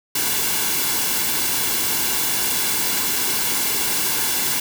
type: noise with comb filter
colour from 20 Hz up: white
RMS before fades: -21 dBFS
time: 0.15-4.6 s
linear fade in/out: 5 ms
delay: 1.6 ms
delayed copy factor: -0.55
effects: none